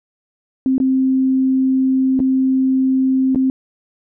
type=tone with dropouts; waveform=sine; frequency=262.7 Hz; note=C4; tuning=7 cents sharp; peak=-12 dBFS; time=0.66-3.5 s; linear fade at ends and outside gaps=1 ms; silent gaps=0.781-0.801 / 2.193-2.201 / 3.348-3.358 s; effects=none